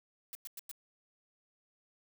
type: noise bursts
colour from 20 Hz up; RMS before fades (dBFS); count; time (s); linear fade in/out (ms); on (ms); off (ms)
blue; -44; 4; 0.33-0.714; 0; 21; 100
effects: none